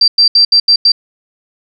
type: tone bursts at uneven times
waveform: sine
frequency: 4699 Hz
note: D8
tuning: in tune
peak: -4 dBFS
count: 6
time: 0.01-0.08 / 0.18-0.28 / 0.35-0.45 / 0.52-0.6 / 0.68-0.76 / 0.85-0.92 s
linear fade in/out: 5 ms
effects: none